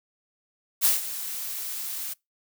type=noise with ADSR envelope; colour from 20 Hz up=blue; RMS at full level=-19 dBFS; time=0.81-2.14 s; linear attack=43 ms; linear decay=150 ms; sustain=-14 dB; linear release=15 ms; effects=noise-tail reverb RT60 0.2 s tail -25 dB re dry